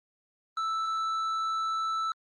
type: tone with tanh clipping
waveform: triangle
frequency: 1318.5 Hz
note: E6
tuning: in tune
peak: -29 dBFS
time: 0.57-2.12 s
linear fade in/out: 2 ms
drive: 11 dB
effects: Opus 32 kbps